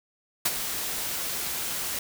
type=noise with ADSR envelope; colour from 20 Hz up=white; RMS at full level=-22 dBFS; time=0.45-1.99 s; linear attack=8 ms; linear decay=38 ms; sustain=-9 dB; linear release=3 ms; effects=none